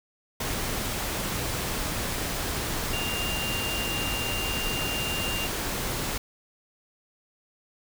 sine tone in noise, 2794 Hz, F7, in tune, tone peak -31 dBFS, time 2.93-5.47 s, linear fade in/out 5 ms, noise pink, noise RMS -30 dBFS, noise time 0.4-6.18 s, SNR -4 dB, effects none

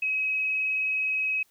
sine tone with vibrato, 2549 Hz, D#7, 41 cents sharp, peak -24 dBFS, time 0.02-1.43 s, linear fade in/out 5 ms, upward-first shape triangle, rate 19 Hz, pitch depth 12 cents each way, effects white hiss -65 dBFS RMS until 1.5 s

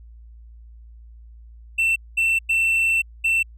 triangle tone bursts at uneven times, 2686 Hz, E7, 32 cents sharp, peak -15 dBFS, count 4, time 1.78-1.96 / 2.17-2.39 / 2.49-3.02 / 3.24-3.43 s, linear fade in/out 10 ms, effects added 57 Hz sine -41 dBFS peak until 3.57 s

